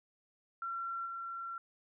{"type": "tone with level steps", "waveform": "sine", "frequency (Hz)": 1362, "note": "F6", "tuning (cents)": -44, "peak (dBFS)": [-36, -39], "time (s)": [0.62, 1.58], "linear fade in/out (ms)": 2, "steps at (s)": 1.05, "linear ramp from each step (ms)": 20, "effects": []}